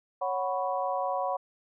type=harmonic tone with a mistuned harmonic; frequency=185 Hz; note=F#3; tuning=in tune; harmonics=3 / 4 / 5 / 6; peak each=-32 / -31 / -33 / -37 dBFS; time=0.21-1.37 s; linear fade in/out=10 ms; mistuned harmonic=5; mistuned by=+110 cents; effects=none